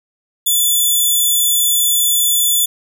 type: tone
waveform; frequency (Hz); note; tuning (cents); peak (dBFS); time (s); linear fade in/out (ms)
5% pulse; 3475; A7; -22; -4; 0.46-2.66; 10
effects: none